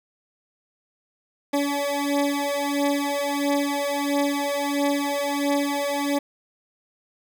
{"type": "beating tone pair", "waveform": "20% pulse", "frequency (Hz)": [283.8, 285.3], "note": ["C#4", "C#4"], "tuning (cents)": [41, 50], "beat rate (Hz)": 1.5, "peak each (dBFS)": -20, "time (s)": [1.53, 6.19], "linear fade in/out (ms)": 10, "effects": []}